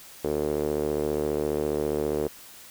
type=tone with band-pass filter; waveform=sawtooth; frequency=74.8 Hz; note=D2; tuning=32 cents sharp; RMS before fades=-27 dBFS; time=0.24-2.28 s; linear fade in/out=5 ms; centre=430 Hz; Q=3.8; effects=white hiss -47 dBFS RMS until 2.7 s